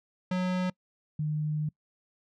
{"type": "tone pair in turn", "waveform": ["square", "sine"], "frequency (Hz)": [183, 152.07], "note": ["F#3", "D#3"], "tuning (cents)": [-19, -39], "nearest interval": "minor third", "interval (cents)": 320, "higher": "first", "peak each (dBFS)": -27, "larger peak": "neither", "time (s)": [[0.31, 0.7], [1.19, 1.69]], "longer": "second", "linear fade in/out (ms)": 5, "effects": ["noise-tail reverb RT60 0.1 s tail -25 dB re dry", "low-pass 4000 Hz 12 dB/octave"]}